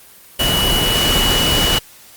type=tone in noise; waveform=sine; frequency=2939 Hz; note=F#7; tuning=12 cents flat; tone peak=-16 dBFS; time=0.39-1.79 s; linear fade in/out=10 ms; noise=pink; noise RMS=-17 dBFS; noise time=0.39-1.79 s; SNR=-2 dB; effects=white hiss -43 dBFS RMS until 2.16 s + Opus 32 kbps